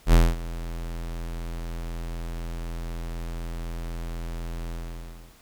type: tone with ADSR envelope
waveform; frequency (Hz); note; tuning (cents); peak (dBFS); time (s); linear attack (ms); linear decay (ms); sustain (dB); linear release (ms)
square; 42; E1; +33; -12; 0.06-5.37; 73; 220; -19; 660
effects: pink hiss -55 dBFS RMS until 5.41 s